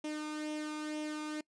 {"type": "tone with flanger", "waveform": "sawtooth", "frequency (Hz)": 304.3, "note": "D#4", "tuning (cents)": -38, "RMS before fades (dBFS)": -39, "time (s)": [0.04, 1.41], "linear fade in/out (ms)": 5, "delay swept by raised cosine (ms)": [0.33, 0.84], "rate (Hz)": 2.1, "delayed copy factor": 0.55, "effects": ["noise-tail reverb RT60 0.1 s tail -24 dB re dry", "resampled to 22050 Hz"]}